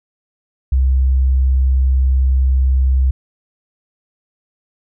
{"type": "tone", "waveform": "sine", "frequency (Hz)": 65.41, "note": "C2", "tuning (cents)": 0, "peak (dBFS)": -10, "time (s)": [0.72, 3.11], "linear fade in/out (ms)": 5, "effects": []}